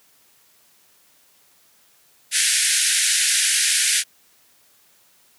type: band-pass noise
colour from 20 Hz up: white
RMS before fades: -19 dBFS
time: 2.31-4.04 s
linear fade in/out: 50 ms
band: 1500 to 11000 Hz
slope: 96 dB/octave
effects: white hiss -57 dBFS RMS until 5.38 s + high-pass 80 Hz 12 dB/octave